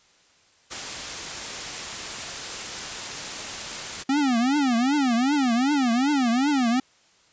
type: noise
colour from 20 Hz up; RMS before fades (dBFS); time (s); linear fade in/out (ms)
white; -32; 0.7-4.04; 20
type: tone with vibrato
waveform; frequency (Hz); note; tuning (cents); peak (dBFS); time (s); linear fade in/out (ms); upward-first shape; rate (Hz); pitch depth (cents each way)
square; 260.9; C4; -5; -20; 4.09-6.8; 5; triangle; 2.6; 260
effects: white hiss -59 dBFS RMS until 7.32 s + resampled to 16000 Hz